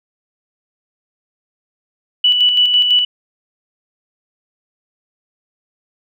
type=tone with tremolo; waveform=sine; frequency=2960 Hz; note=F#7; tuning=in tune; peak=-8 dBFS; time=2.24-3.05 s; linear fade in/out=5 ms; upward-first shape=square; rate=6 Hz; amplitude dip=40%; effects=none